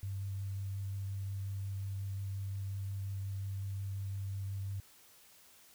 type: tone with vibrato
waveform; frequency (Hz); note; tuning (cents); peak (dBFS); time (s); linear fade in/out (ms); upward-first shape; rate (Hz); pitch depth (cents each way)
sine; 98; G2; 0; -36; 0.03-4.8; 0; triangle; 5.6; 13
effects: white hiss -61 dBFS RMS until 5.74 s